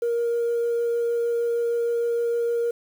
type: tone with vibrato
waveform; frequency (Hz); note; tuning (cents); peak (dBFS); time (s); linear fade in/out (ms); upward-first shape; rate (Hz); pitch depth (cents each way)
sine; 470; A#4; +14; -19; 0.02-2.71; 5; triangle; 6.5; 10
effects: tanh soft clip ceiling -19 dBFS + 8-bit